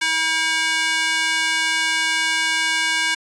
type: tone with high-pass filter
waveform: square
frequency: 321.1 Hz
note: E4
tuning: 45 cents flat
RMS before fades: -20 dBFS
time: 0.01-3.15 s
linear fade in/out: 10 ms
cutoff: 1800 Hz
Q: 1.5
effects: resampled to 22050 Hz